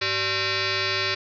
sine tone with frequency modulation, 1072 Hz, C6, 42 cents sharp, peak -22 dBFS, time 0.01-1.15 s, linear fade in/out 10 ms, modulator 485 Hz, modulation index 7.8, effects none

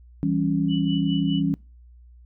sine chord, C# diminished, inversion first, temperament equal, 164.81 / 196 / 277.2 Hz, E3 / G3 / C#4, 0 / 0 / 0 cents, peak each -24 / -26 / -23 dBFS, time 0.23-1.54 s, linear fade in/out 0 ms
sine tone with tremolo, 2960 Hz, F#7, in tune, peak -31 dBFS, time 0.68-1.43 s, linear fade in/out 50 ms, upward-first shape sine, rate 4.9 Hz, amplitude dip 80%
effects noise-tail reverb RT60 0.3 s tail -24 dB re dry + added 60 Hz sine -46 dBFS peak until 2.25 s

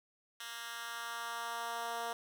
10% pulse tone with high-pass filter sweep, 233.1 Hz, A#3, in tune, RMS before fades -41 dBFS, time 0.4-2.13 s, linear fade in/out 2 ms, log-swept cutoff 2100 to 600 Hz, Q 1.3, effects none

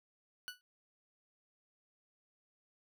20% pulse tone with exponential decay, 1480 Hz, F#6, in tune, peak -33 dBFS, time 0.48-0.61 s, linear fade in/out 0 ms, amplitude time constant 27 ms, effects none

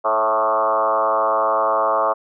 sine tone with frequency modulation, 880 Hz, A5, in tune, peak -15 dBFS, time 0.04-2.14 s, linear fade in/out 20 ms, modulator 111 Hz, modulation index 3.3, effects none

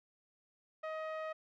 sawtooth tone with low-pass filter, 630 Hz, D#5, 21 cents sharp, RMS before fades -41 dBFS, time 0.83-1.33 s, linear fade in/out 10 ms, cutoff 1800 Hz, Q 1.1, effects none

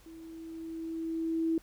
sine tone with level ramp, 326.2 Hz, E4, 18 cents flat, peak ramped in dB -46 to -25 dBFS, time 0.06-1.58 s, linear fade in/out 2 ms, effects added 50 Hz sine -61 dBFS peak until 1.62 s + pink hiss -61 dBFS RMS until 1.62 s

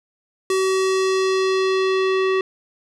square tone with low-pass filter sweep, 379.6 Hz, F#4, 44 cents sharp, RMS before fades -19 dBFS, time 0.5-2.41 s, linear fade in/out 2 ms, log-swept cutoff 9000 to 2700 Hz, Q 1.3, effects none

